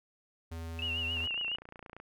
square tone, 82.41 Hz, E2, in tune, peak -39 dBFS, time 0.51-1.27 s, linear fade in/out 10 ms
sine tone with exponential decay, 2637 Hz, E7, in tune, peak -33 dBFS, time 0.79-0.87 s, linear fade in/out 1 ms, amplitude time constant 16 ms
sine tone with vibrato, 2812 Hz, F7, 11 cents sharp, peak -32 dBFS, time 0.82-1.56 s, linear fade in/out 2 ms, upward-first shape triangle, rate 7.3 Hz, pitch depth 83 cents each way
click train, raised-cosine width 0.5 ms, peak -32 dBFS, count 25, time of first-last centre 1.17-2 s, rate 28.9 Hz
effects none

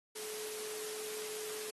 sine tone in noise, 429.3 Hz, A4, 43 cents flat, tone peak -45 dBFS, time 0.15-1.71 s, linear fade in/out 10 ms, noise white, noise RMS -44 dBFS, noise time 0.15-1.71 s, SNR -4 dB, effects high-pass 200 Hz 12 dB/octave + AAC 32 kbps

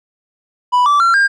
triangle tone with pitch steps, 987.8 / 1161.2 / 1365.1 / 1604.7 Hz, B5 / D6 / F6 / G6, 0 / -20 / -40 / +40 cents, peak -7 dBFS, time 0.72-1.28 s, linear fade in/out 20 ms, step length 140 ms, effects resampled to 22050 Hz

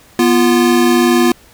square tone pair together, 244 / 346.3 Hz, B3 / F4, -21 / -15 cents, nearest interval tritone, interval 606 cents, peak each -12 dBFS, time 0.19-1.32 s, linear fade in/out 2 ms, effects pink hiss -45 dBFS RMS until 1.53 s

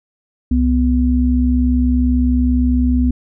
sine tone pair together, 66.4 / 248.6 Hz, C2 / B3, +26 / +12 cents, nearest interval octave + major seventh, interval 2286 cents, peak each -14 dBFS, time 0.51-3.11 s, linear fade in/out 5 ms, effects none

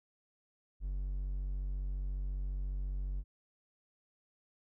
triangle tone, 47.26 Hz, F#1, 37 cents sharp, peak -32 dBFS, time 0.8-3.24 s, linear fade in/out 50 ms, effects none

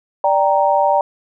sine chord, G minor, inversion second, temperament equal, 587.3 / 784 / 932.3 Hz, D5 / G5 / Bb5, 0 / 0 / 0 cents, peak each -16 dBFS, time 0.24-1.01 s, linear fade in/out 2 ms, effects none

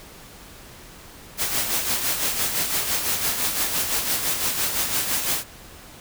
white noise with tremolo, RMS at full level -22 dBFS, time 1.37-5.44 s, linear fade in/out 50 ms, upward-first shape sine, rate 5.9 Hz, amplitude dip 50%, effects pink hiss -44 dBFS RMS until 6 s

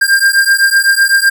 square beating tone pair, 1594 / 1601.9 Hz, G6 / G6, +28 / +37 cents, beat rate 7.9 Hz, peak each -11 dBFS, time 0.01-1.3 s, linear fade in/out 10 ms, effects none

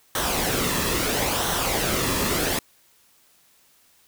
pink noise with flanger, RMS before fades -24 dBFS, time 0.15-2.59 s, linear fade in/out 2 ms, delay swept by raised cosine 0.41 to 1.37 ms, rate 0.75 Hz, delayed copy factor -0.5, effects white hiss -59 dBFS RMS until 4.07 s

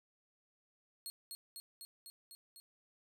20% pulse tone with echo, 4300 Hz, C8, 47 cents sharp, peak -36 dBFS, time 1.06-1.1 s, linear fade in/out 0 ms, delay 250 ms, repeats 6, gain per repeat -2 dB, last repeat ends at 2.6 s, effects none

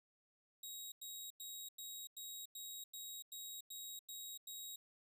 15% pulse tone bursts, 3804 Hz, A#7, 34 cents sharp, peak -40 dBFS, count 11, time 0.63-4.76 s, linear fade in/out 5 ms, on 290 ms, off 94 ms, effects none

